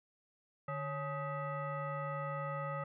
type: tone with frequency modulation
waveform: sine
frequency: 554.4 Hz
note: C#5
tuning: in tune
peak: -36 dBFS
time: 0.68-2.84 s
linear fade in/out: 5 ms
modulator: 703 Hz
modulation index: 1.5
effects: none